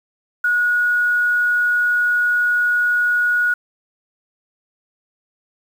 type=tone; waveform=sine; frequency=1454 Hz; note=F#6; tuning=31 cents flat; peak=-14 dBFS; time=0.44-3.54 s; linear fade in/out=5 ms; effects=7-bit